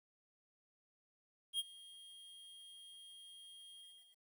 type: tone with ADSR envelope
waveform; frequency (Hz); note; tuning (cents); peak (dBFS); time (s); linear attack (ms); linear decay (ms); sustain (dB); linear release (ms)
square; 3239; G#7; -44; -34; 1.53-4.2; 61; 32; -21; 400
effects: 12-bit